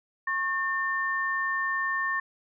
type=tone pair together; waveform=sine; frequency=1090.5 / 1800 Hz; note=C#6 / A6; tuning=-29 / +39 cents; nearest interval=major sixth; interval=868 cents; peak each=-30 / -27 dBFS; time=0.27-2.2 s; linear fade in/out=5 ms; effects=none